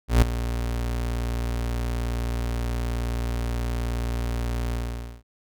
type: tone with ADSR envelope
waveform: 35% pulse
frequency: 58.9 Hz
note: A#1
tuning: 19 cents sharp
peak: -10 dBFS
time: 0.08-5.23 s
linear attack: 140 ms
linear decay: 6 ms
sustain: -13 dB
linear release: 500 ms
effects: none